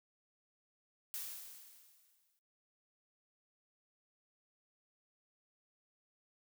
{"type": "noise with exponential decay", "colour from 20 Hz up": "blue", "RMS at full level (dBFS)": -41, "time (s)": [1.14, 2.39], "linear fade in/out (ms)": 0, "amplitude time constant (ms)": 270, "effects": ["noise-tail reverb RT60 0.6 s tail -25 dB re dry"]}